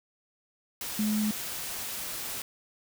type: tone in noise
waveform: sine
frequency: 212.8 Hz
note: G#3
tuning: 42 cents sharp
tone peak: -25 dBFS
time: 0.99-1.31 s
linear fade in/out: 2 ms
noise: white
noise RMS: -36 dBFS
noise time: 0.81-2.42 s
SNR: +8 dB
effects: none